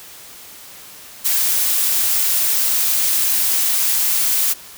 blue noise, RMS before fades -17 dBFS, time 1.24-4.54 s, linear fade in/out 20 ms, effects white hiss -39 dBFS RMS until 4.77 s

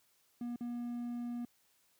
triangle tone with dropouts, 239.9 Hz, A#3, 50 cents sharp, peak -35 dBFS, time 0.41-1.45 s, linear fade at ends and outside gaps 2 ms, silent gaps 0.56-0.608 s, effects white hiss -72 dBFS RMS until 1.99 s + high-pass 60 Hz 12 dB/octave

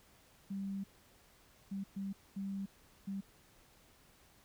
sine tone bursts at uneven times, 196 Hz, G3, in tune, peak -37 dBFS, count 5, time 0.5-0.84 / 1.71-1.84 / 1.96-2.13 / 2.36-2.66 / 3.07-3.21 s, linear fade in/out 10 ms, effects pink hiss -65 dBFS RMS until 4.44 s

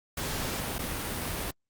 pink noise with dropouts, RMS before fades -33 dBFS, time 0.17-1.51 s, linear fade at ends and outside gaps 5 ms, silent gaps 0.784-0.79 s, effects Opus 48 kbps

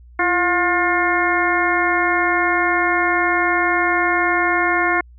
harmonic tone with a mistuned harmonic, 356.2 Hz, F4, 34 cents sharp, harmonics 1 / 2 / 3 / 4 / 5 / 6, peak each -22 / -22 / -22 / -22 / -22 / -22 dBFS, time 0.19-5.01 s, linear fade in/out 5 ms, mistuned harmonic 1, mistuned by -77 cents, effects added 60 Hz sine -41 dBFS peak until 5.18 s

